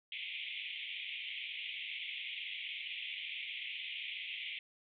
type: band-pass noise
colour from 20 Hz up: pink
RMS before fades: -43 dBFS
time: 0.12-4.59 s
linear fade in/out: 2 ms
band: 2100 to 3500 Hz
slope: 96 dB/octave
effects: none